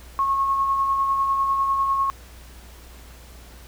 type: tone with tremolo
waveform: sine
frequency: 1092 Hz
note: C#6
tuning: 26 cents flat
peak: -17 dBFS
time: 0.19-2.1 s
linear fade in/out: 0 ms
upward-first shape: sine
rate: 10 Hz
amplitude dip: 35%
effects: added 60 Hz sine -43 dBFS peak until 3.67 s + pink hiss -48 dBFS RMS until 3.67 s